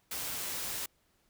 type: noise with amplitude modulation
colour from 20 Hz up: white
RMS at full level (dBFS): -36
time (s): 0.11-0.86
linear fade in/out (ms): 5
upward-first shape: sine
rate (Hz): 183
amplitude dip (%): 25
effects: pink hiss -72 dBFS RMS until 1.29 s